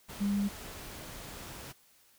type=tone in noise; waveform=sine; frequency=201.5 Hz; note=G3; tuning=48 cents sharp; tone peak=-27 dBFS; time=0.2-0.49 s; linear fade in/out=20 ms; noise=pink; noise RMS=-45 dBFS; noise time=0.08-1.73 s; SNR=+15 dB; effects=white hiss -64 dBFS RMS until 2.18 s